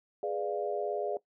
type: chord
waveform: sine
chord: G# diminished seventh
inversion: none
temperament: equal with one note detuned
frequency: 415.3 / 493.9 / 591.1 / 698.5 Hz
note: G#4 / B4 / D5 / F5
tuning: 0 / 0 / +11 / 0 cents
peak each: -34 / -39 / -35 / -37 dBFS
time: 0.23-1.17 s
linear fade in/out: 2 ms
effects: noise-tail reverb RT60 0.1 s tail -18 dB re dry